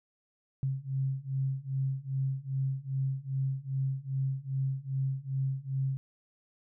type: beating tone pair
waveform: sine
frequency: 133.1 / 135.6 Hz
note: C3 / C#3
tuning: +30 / -38 cents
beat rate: 2.5 Hz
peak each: -33 / -32 dBFS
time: 0.63-5.97 s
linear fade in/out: 0 ms
effects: none